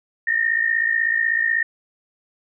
sine tone pair together, 1808.5 / 1864.7 Hz, A6 / A#6, +47 / 0 cents, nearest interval minor second, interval 53 cents, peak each -20 dBFS, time 0.27-1.63 s, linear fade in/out 5 ms, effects none

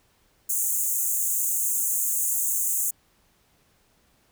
pink high-pass noise, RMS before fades -25 dBFS, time 0.49-2.91 s, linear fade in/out 10 ms, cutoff 6500 Hz, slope 96 dB/octave, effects pink hiss -64 dBFS RMS until 4.31 s

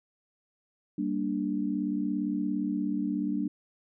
sine chord, G minor, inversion none, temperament equal, 196 / 233.1 / 293.7 Hz, G3 / Bb3 / D4, 0 / 0 / 0 cents, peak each -32 / -33 / -30 dBFS, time 0.98-3.48 s, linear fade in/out 5 ms, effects none

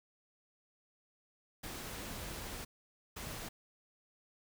pink noise bursts at uneven times, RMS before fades -44 dBFS, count 2, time 1.63-2.65 / 3.16-3.49 s, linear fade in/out 10 ms, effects none

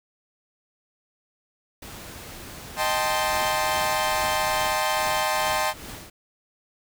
pink noise, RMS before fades -40 dBFS, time 1.82-4.68 s, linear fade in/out 5 ms
sawtooth chord, A half-diminished seventh, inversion second, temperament equal, 622.3 / 784 / 880 / 1046.5 Hz, Eb5 / G5 / A5 / C6, 0 / 0 / 0 / 0 cents, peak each -24 dBFS, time 2.76-5.74 s, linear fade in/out 50 ms
pink noise with tremolo, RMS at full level -37 dBFS, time 3.3-6.1 s, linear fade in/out 5 ms, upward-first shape triangle, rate 2.4 Hz, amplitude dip 75%
effects none

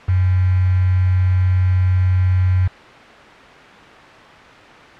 sine tone with quantisation, 92 Hz, F#2, 9 cents flat, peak -12 dBFS, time 0.08-2.68 s, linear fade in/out 10 ms, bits 5, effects white hiss -39 dBFS RMS until 4.99 s + low-pass 2000 Hz 12 dB/octave

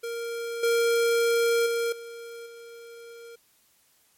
square tone with level steps, 466.2 Hz, A#4, in tune, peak -31 / -21 / -25 / -39 / -43 dBFS, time 0.03-3.36 s, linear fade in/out 10 ms, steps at 0.63 / 1.66 / 1.92 / 2.46 s, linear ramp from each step 5 ms, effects white hiss -64 dBFS RMS until 4.17 s + MP3 64 kbps

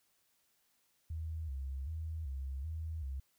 sine tone with vibrato, 73.42 Hz, D2, in tune, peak -37 dBFS, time 1.1-3.2 s, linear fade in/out 5 ms, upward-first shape square, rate 1.3 Hz, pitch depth 150 cents each way, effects white hiss -75 dBFS RMS until 3.38 s

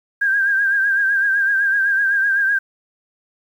sine tone with vibrato, 1600 Hz, G6, 35 cents sharp, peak -14 dBFS, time 0.21-2.59 s, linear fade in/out 10 ms, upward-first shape triangle, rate 7.9 Hz, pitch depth 65 cents each way, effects 8-bit

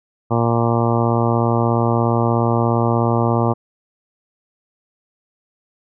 harmonic tone, 116.9 Hz, A#2, 5 cents sharp, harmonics 1 / 2 / 3 / 4 / 5 / 6 / 7 / 8 / 9 / 10, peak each -18 / -21 / -23 / -24 / -25 / -26 / -26 / -27 / -28 / -28 dBFS, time 0.3-3.54 s, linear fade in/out 20 ms, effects none

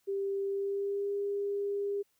sine tone with pitch glide, 394.4 to 402.9 Hz, G4 to G4, +11 to +48 cents, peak -30 dBFS, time 0.07-2.03 s, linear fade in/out 20 ms, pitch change +37 cents, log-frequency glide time 0.46-1.12 s, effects white hiss -74 dBFS RMS until 2.19 s

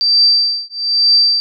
sine tone with tremolo, 4673 Hz, D8, 9 cents flat, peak -6 dBFS, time 0.01-1.4 s, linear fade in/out 0 ms, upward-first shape triangle, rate 1.1 Hz, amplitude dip 100%, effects none

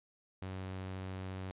sawtooth tone, 94.1 Hz, F#2, 30 cents sharp, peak -36 dBFS, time 0.42-1.51 s, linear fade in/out 0 ms, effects resampled to 8000 Hz

